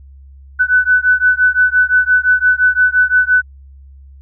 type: beating tone pair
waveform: sine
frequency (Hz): 1495 / 1500.8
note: F#6 / F#6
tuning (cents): +17 / +24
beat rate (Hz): 5.8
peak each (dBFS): -12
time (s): 0.59-3.42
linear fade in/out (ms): 20
effects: added 68 Hz sine -36 dBFS peak until 4.21 s